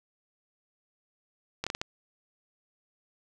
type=slowing click train; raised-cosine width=0.2 ms; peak=-14 dBFS; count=5; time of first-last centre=1.64-1.815 s; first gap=26 ms; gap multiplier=1.36; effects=none